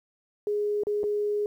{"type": "tone with dropouts", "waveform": "sine", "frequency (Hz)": 415.3, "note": "G#4", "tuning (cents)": 0, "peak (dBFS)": -24, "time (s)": [0.47, 1.46], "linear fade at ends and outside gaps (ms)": 1, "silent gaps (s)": [[0.835, 0.869], [1.033, 1.039]], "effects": ["10-bit"]}